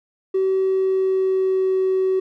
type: tone with pitch glide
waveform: triangle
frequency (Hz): 381.1 to 377.4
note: G4 to F#4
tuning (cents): -49 to +34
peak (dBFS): -13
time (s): 0.34-2.2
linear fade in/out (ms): 10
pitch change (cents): -17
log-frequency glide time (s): 0.58-1.77
effects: tanh soft clip ceiling -13 dBFS